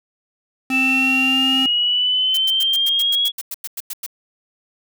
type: tone with pitch glide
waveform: square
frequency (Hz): 261.6 to 263.7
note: C4 to C4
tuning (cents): 0 to +14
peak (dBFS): -21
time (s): 0.7-1.66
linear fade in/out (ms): 2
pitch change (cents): +14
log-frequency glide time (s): 1.19-1.38
type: exponential sweep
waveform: sine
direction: up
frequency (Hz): 2637 to 3352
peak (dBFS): -15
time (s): 0.7-3.32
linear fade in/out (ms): 50
type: noise bursts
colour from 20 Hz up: blue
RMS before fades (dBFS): -27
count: 14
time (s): 2.34-4.064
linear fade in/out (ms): 5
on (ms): 34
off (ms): 96
effects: none